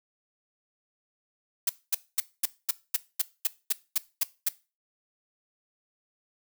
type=noise bursts; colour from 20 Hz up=blue; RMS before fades=-24 dBFS; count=12; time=1.67-4.488 s; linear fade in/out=5 ms; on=24 ms; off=230 ms; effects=noise-tail reverb RT60 0.3 s tail -19 dB re dry